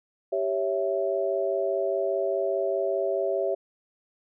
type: chord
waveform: sine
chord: C# diminished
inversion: second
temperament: equal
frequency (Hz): 392 / 554.4 / 659.3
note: G4 / C#5 / E5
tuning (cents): 0 / 0 / 0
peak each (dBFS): -28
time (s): 0.32-3.55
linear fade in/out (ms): 10
effects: none